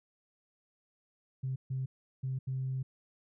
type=tone bursts at uneven times; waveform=sine; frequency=131.3 Hz; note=C3; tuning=6 cents sharp; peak=-31 dBFS; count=4; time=1.43-1.56 / 1.7-1.86 / 2.23-2.39 / 2.47-2.83 s; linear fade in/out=10 ms; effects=tanh soft clip ceiling -27 dBFS